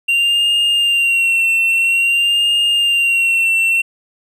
triangle tone with vibrato, 2762 Hz, F7, 20 cents flat, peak -10 dBFS, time 0.08-3.82 s, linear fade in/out 10 ms, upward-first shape sine, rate 0.5 Hz, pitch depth 40 cents each way, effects none

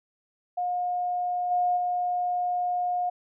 sine tone with level steps, 716 Hz, F5, 43 cents sharp, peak -25 / -21 / -24 dBFS, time 0.57-3.1 s, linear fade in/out 10 ms, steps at 1.5 / 1.76 s, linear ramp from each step 20 ms, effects none

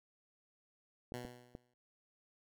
clicks, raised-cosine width 2 ms, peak -32 dBFS, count 3, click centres 1.121 / 1.25 / 1.551 s
10% pulse tone with exponential decay, 123 Hz, B2, 7 cents flat, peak -32 dBFS, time 1.14-1.74 s, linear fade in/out 0 ms, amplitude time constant 130 ms
effects none

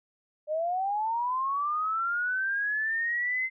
sine linear sweep, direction up, 595 to 2076 Hz, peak -26 dBFS, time 0.47-3.5 s, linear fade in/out 50 ms, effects none

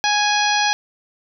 harmonic tone, 830.6 Hz, G#5, in tune, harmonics 1 / 2 / 3 / 4 / 5 / 6 / 7, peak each -19 / -22 / -24 / -25 / -26 / -27 / -27 dBFS, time 0.04-0.73 s, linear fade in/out 0 ms, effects none

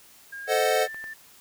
sine tone with pitch glide, 1618 to 1774.7 Hz, G#6 to A6, -46 to +14 cents, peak -35 dBFS, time 0.32-1.14 s, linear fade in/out 10 ms, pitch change +160 cents, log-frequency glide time 0.44-0.62 s
square chord, A diminished seventh, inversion none, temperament equal, 440 / 523.3 / 622.3 / 740 Hz, A4 / C5 / Eb5 / Gb5, 0 / 0 / 0 / 0 cents, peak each -27 dBFS, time 0.47-0.88 s, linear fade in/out 50 ms
clicks, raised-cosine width 0.5 ms, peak -29 dBFS, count 2, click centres 0.945 / 1.041 s
effects white hiss -53 dBFS RMS until 1.4 s

